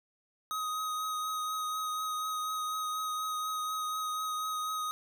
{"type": "tone with vibrato", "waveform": "square", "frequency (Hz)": 1257, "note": "D#6", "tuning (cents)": 17, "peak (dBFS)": -33, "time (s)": [0.51, 4.91], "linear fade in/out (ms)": 0, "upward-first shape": "triangle", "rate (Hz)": 4.1, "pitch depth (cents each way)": 18, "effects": []}